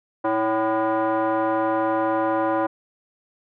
sine tone with frequency modulation, 116.54 Hz, A#2, in tune, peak -18 dBFS, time 0.24-2.67 s, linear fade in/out 10 ms, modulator 442 Hz, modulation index 2.3, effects tanh soft clip ceiling -14 dBFS

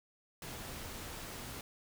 pink noise, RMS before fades -45 dBFS, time 0.42-1.61 s, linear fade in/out 2 ms, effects none

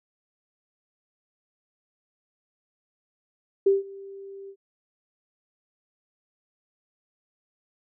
sine tone with ADSR envelope, 392.8 Hz, G4, 4 cents sharp, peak -14 dBFS, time 3.66-4.56 s, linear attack 8 ms, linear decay 160 ms, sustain -24 dB, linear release 69 ms, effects none

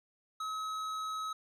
sine tone with tanh clipping, 1281 Hz, E6, 50 cents flat, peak -37 dBFS, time 0.4-1.33 s, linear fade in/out 5 ms, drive 13 dB, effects none

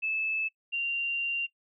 sine tone pair in turn, 2616 / 2772 Hz, E7 / F7, -14 / -14 cents, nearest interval minor second, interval 100 cents, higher second, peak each -27 dBFS, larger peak neither, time 0.02-0.49 / 0.72-1.47 s, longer second, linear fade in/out 20 ms, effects noise-tail reverb RT60 0.1 s tail -21 dB re dry

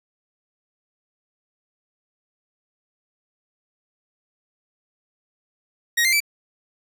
sawtooth tone with pitch steps, 1883 / 2089 / 2318 Hz, A#6 / C7 / D7, +17 / -3 / -23 cents, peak -13 dBFS, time 5.97-6.204 s, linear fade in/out 10 ms, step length 78 ms, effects none

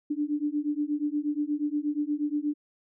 sine beating tone pair, 291.3 / 299.7 Hz, D4 / D4, -14 / +35 cents, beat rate 8.4 Hz, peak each -29 dBFS, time 0.1-2.54 s, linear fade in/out 10 ms, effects none

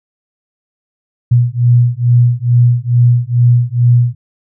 sine beating tone pair, 120 / 122.3 Hz, B2 / B2, -49 / -16 cents, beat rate 2.3 Hz, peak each -10 dBFS, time 1.31-4.15 s, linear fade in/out 10 ms, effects none

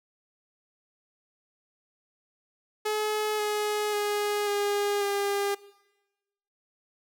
sawtooth tone with pitch steps, 426.3 / 420.2 / 414.2 / 408.2 / 402.4 Hz, G#4 / G#4 / G#4 / G#4 / G4, +45 / +20 / -5 / -30 / +45 cents, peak -22 dBFS, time 2.85-5.55 s, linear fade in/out 10 ms, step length 540 ms, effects noise-tail reverb RT60 1.0 s tail -19 dB re dry

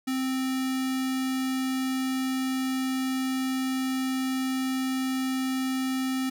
square tone with notch filter, 261.6 Hz, C4, in tune, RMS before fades -28 dBFS, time 0.07-6.3 s, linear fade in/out 10 ms, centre 600 Hz, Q 0.85, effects none

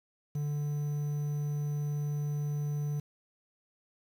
triangle tone with quantisation, 146.83 Hz, D3, in tune, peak -28 dBFS, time 0.35-3 s, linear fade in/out 5 ms, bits 9, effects none

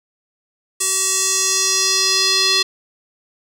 square tone with band-pass filter sweep, 380.9 Hz, G4, 50 cents flat, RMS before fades -17 dBFS, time 0.8-2.63 s, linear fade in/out 10 ms, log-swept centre 8200 to 4200 Hz, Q 2.9, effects none

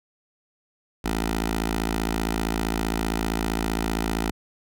10% pulse tone with notch filter, 55.3 Hz, A1, 9 cents sharp, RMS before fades -26 dBFS, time 1.04-4.31 s, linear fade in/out 10 ms, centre 110 Hz, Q 0.8, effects none

